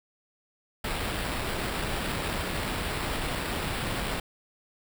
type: noise with sample-and-hold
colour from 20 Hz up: pink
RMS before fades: -31 dBFS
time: 0.84-4.2 s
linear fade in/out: 5 ms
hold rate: 6300 Hz
effects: none